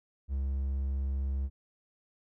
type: tone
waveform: triangle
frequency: 67.8 Hz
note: C#2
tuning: 38 cents flat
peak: -27 dBFS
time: 0.28-1.5 s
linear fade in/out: 50 ms
effects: none